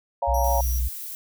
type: chord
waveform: sine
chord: Bb minor seventh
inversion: first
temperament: equal with one note detuned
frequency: 561.5 / 698.5 / 830.6 / 932.3 Hz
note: Db5 / F5 / Ab5 / Bb5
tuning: +22 / 0 / 0 / 0 cents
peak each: -27 / -26 / -29 / -26 dBFS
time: 0.22-0.61 s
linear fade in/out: 5 ms
type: tone with vibrato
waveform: sine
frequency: 61 Hz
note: B1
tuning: 21 cents flat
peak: -21 dBFS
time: 0.27-0.89 s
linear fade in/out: 20 ms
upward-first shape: sine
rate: 3.7 Hz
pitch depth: 9 cents each way
type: tone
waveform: 15% pulse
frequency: 5800 Hz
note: F#8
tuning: 35 cents flat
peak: -28 dBFS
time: 0.34-0.79 s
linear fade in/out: 5 ms
type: noise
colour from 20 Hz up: violet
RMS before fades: -35 dBFS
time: 0.44-1.15 s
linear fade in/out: 0 ms
effects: none